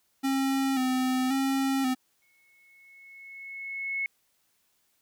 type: tone with vibrato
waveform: square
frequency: 263.2 Hz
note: C4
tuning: 10 cents sharp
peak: -25 dBFS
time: 0.23-1.95 s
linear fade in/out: 20 ms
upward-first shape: square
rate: 0.93 Hz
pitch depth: 42 cents each way
type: tone with exponential growth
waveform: sine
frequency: 2191 Hz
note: C#7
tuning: 21 cents flat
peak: -26 dBFS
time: 2.22-4.06 s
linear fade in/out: 1 ms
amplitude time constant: 400 ms
effects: white hiss -71 dBFS RMS until 5.01 s